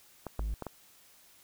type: clicks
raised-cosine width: 1 ms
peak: -23 dBFS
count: 4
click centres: 0.267 / 0.394 / 0.623 / 0.667 s
type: tone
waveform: triangle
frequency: 53 Hz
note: G#1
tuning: 36 cents sharp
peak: -29 dBFS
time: 0.39-0.54 s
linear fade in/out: 0 ms
effects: white hiss -60 dBFS RMS until 1.43 s